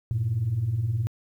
sine beating tone pair, 97 / 116 Hz, G2 / A#2, -18 / -8 cents, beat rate 19 Hz, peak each -29 / -23 dBFS, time 0.11-1.07 s, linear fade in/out 0 ms, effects tanh soft clip ceiling -18 dBFS + 10-bit

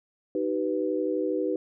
sine chord, Eb augmented, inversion none, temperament equal with one note detuned, 311.1 / 383.3 / 493.9 Hz, Eb4 / G4 / B4, 0 / -39 / 0 cents, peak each -29 dBFS, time 0.35-1.56 s, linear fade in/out 2 ms, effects none

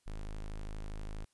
square tone, 26.2 Hz, G#0, 16 cents sharp, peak -39 dBFS, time 0.06-1.25 s, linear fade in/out 10 ms, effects white hiss -75 dBFS RMS until 1.33 s + resampled to 24000 Hz

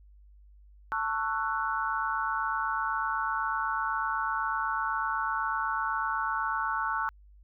sine chord, F# minor seventh, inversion first, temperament just, 888 / 1110 / 1332 / 1480 Hz, A5 / C#6 / E6 / F#6, +16 / +2 / +18 / 0 cents, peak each -33 dBFS, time 0.92-7.09 s, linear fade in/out 0 ms, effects added 50 Hz sine -52 dBFS peak until 7.43 s

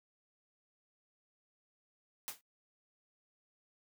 white noise with exponential decay, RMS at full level -37 dBFS, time 2.28-2.41 s, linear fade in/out 0 ms, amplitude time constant 28 ms, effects noise-tail reverb RT60 0.1 s tail -20 dB re dry + high-pass 150 Hz 12 dB/octave

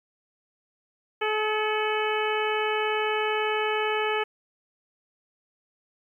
harmonic tone with a mistuned harmonic, 429 Hz, A4, 44 cents flat, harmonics 1 / 2 / 3 / 4 / 5 / 6 / 7, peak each -27 / -30 / -32 / -33 / -34 / -35 / -35 dBFS, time 1.21-4.24 s, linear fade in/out 10 ms, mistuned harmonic 5, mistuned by +55 cents, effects 10-bit

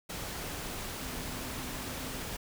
sine tone in noise, 256.2 Hz, C4, 36 cents flat, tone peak -46 dBFS, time 0.97-2.22 s, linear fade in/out 10 ms, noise pink, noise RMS -39 dBFS, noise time 0.09-2.37 s, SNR -10 dB, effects none

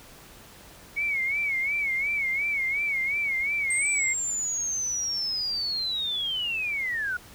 sine tone with vibrato, 2217 Hz, C#7, in tune, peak -24 dBFS, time 0.96-4.14 s, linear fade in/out 20 ms, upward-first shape sine, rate 2.8 Hz, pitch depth 100 cents each way
sine linear sweep, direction down, 8380 to 1422 Hz, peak -26 dBFS, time 3.7-7.17 s, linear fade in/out 5 ms
effects pink hiss -49 dBFS RMS until 7.34 s

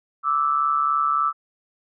sine tone pair together, 1171 / 1314.4 Hz, D6 / E6, -5 / -5 cents, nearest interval major second, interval 200 cents, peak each -22 / -20 dBFS, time 0.23-1.33 s, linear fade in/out 50 ms, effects none

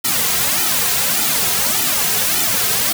white noise with flanger, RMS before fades -17 dBFS, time 0.04-2.93 s, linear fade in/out 10 ms, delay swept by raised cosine 1.8 to 3.5 ms, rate 1.7 Hz, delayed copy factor -0.9, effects none

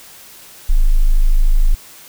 sine tone, 26.52 Hz, G#0, 37 cents sharp, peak -7 dBFS, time 0.69-1.75 s, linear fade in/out 10 ms, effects white hiss -40 dBFS RMS until 2.08 s

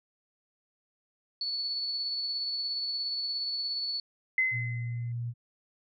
sine tone with tremolo, 4435 Hz, C#8, in tune, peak -29 dBFS, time 1.41-4 s, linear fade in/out 2 ms, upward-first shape sine, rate 17 Hz, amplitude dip 25%
sine tone with exponential decay, 2049 Hz, C7, 37 cents flat, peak -21 dBFS, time 4.38-5.12 s, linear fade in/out 2 ms, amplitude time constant 160 ms
sine tone, 118.8 Hz, A#2, 33 cents sharp, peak -31 dBFS, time 4.51-5.34 s, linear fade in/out 50 ms
effects none

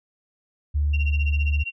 sine tone, 73.42 Hz, D2, in tune, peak -18 dBFS, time 0.74-1.64 s, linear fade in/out 20 ms
sine tone with tremolo, 2752 Hz, F7, 26 cents flat, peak -25 dBFS, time 0.93-1.72 s, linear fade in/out 10 ms, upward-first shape sine, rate 15 Hz, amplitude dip 95%
effects tanh soft clip ceiling -13 dBFS

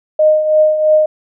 sine tone with tremolo, 617 Hz, D#5, 15 cents flat, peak -5 dBFS, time 0.19-1.06 s, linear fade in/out 5 ms, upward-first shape triangle, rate 3 Hz, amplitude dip 65%, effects none

